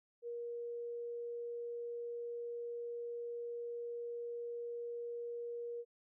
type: tone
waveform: sine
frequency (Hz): 473.8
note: A#4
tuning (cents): +28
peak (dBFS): -40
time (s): 0.22-5.85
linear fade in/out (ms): 50
effects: none